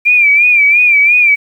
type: tone with vibrato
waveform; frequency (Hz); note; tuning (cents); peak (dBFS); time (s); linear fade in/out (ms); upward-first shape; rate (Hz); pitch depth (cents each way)
sine; 2372; D7; +17; -5; 0.05-1.36; 20; sine; 2.9; 78
effects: 7-bit